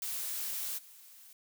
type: noise with level steps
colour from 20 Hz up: blue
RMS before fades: -37 / -55 dBFS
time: 0.02-1.33 s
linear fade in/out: 2 ms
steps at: 0.77 s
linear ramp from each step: 20 ms
effects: none